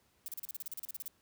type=noise bursts; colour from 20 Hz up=violet; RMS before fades=-41 dBFS; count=15; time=0.26-1.079 s; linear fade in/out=0 ms; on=21 ms; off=36 ms; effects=pink hiss -71 dBFS RMS until 1.21 s + high-pass 60 Hz 12 dB/octave